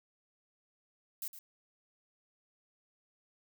violet noise with echo, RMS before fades -39 dBFS, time 1.22-1.28 s, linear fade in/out 2 ms, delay 110 ms, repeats 1, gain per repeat -11 dB, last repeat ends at 1.39 s, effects none

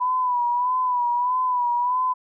sine tone with vibrato, 987.8 Hz, B5, in tune, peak -19 dBFS, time 0-2.14 s, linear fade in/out 20 ms, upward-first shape sine, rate 1.6 Hz, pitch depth 52 cents each way, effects none

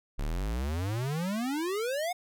square exponential sweep, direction up, 33.02 to 740 Hz, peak -30 dBFS, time 0.18-2.13 s, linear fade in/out 10 ms, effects none

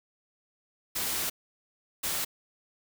white noise bursts at uneven times, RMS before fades -31 dBFS, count 2, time 0.95-1.3 / 2.03-2.25 s, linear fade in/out 10 ms, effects none

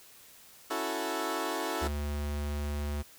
15% pulse chord, F# minor seventh, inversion second, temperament equal, 277.2 / 329.6 / 370 / 440 Hz, C#4 / E4 / F#4 / A4, 0 / 0 / 0 / 0 cents, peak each -33 / -29 / -31 / -30 dBFS, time 0.7-1.88 s, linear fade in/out 10 ms
square tone, 73.2 Hz, D2, 5 cents flat, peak -32 dBFS, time 1.81-3.03 s, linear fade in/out 20 ms
effects white hiss -55 dBFS RMS until 3.18 s

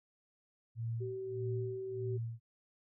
sine tone with tremolo, 115 Hz, A#2, 23 cents flat, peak -34 dBFS, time 0.75-2.4 s, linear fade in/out 50 ms, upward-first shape sine, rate 1.6 Hz, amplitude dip 95%
sine tone, 382.1 Hz, G4, 44 cents flat, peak -38 dBFS, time 1-2.18 s, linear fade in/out 20 ms
effects none

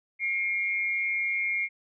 sine tone pair together, 2149 / 2348 Hz, C7 / D7, +46 / -1 cents, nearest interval major second, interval 153 cents, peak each -26 / -33 dBFS, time 0.19-1.69 s, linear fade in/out 50 ms, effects none

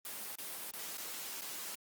white noise with dropouts, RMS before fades -43 dBFS, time 0.05-1.75 s, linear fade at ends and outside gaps 2 ms, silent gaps 0.355-0.384 / 0.71-0.735 / 0.973-0.98 / 1.411-1.418 s, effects high-pass 200 Hz 12 dB/octave + Opus 24 kbps

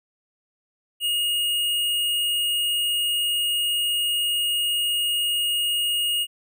sine tone with tanh clipping, 2863 Hz, F7, 42 cents sharp, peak -22 dBFS, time 1-6.27 s, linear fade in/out 50 ms, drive 18 dB, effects none

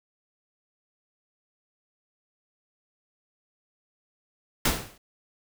pink noise with exponential decay, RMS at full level -19 dBFS, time 4.65-4.98 s, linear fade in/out 5 ms, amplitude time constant 71 ms, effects none

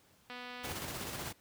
click train, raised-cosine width 0.3 ms, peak -30 dBFS, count 104, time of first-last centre 0.3-0.717 s, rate 247 Hz
pink noise with tremolo, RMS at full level -39 dBFS, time 0.63-1.33 s, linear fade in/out 20 ms, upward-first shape square, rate 16 Hz, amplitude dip 30%
effects pink hiss -66 dBFS RMS until 1.4 s + high-pass 80 Hz 12 dB/octave

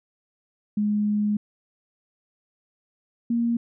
sine tone pair in turn, 208.8 / 234.4 Hz, G#3 / A#3, +10 / +10 cents, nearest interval major second, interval 200 cents, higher second, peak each -20 dBFS, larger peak neither, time 0.77-1.37 / 3.3-3.57 s, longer first, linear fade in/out 5 ms, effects none

